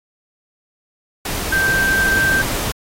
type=tone in noise; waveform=sine; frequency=1568 Hz; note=G6; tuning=in tune; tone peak=-14 dBFS; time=1.52-2.42 s; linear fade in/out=5 ms; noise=pink; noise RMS=-23 dBFS; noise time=1.25-2.72 s; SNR=+6 dB; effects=AAC 48 kbps